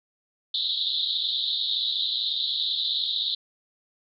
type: band-pass noise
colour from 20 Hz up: pink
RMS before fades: -27 dBFS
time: 0.54-3.35 s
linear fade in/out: 5 ms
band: 3500 to 4100 Hz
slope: 96 dB/octave
effects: none